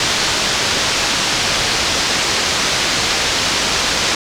white low-pass noise, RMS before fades -17 dBFS, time 0-4.15 s, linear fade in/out 2 ms, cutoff 6000 Hz, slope 24 dB/octave, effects none

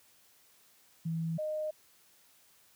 sine tone pair in turn, 163.6 / 615.7 Hz, E3 / D#5, -13 / -18 cents, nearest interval octave + major seventh, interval 2295 cents, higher second, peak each -31 / -32 dBFS, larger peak first, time 1.05-1.38 / 1.38-1.71 s, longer neither, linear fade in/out 10 ms, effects white hiss -64 dBFS RMS until 2.75 s + high-pass 60 Hz 12 dB/octave

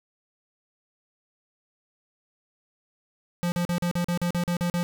square tone bursts, 174.61 Hz, F3, in tune, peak -24 dBFS, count 11, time 3.43-4.83 s, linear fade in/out 0 ms, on 90 ms, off 41 ms, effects none

